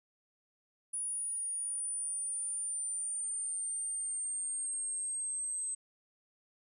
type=linear sweep; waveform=sine; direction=down; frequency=9730 to 8220 Hz; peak=-34 dBFS; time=0.93-5.75 s; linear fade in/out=10 ms; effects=none